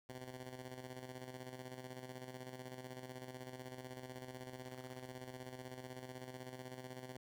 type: tone with tremolo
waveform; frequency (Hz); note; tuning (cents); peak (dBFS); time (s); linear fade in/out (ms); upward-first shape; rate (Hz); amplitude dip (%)
10% pulse; 127.8; C3; -40; -38; 0.09-7.17; 5; square; 16; 50
effects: none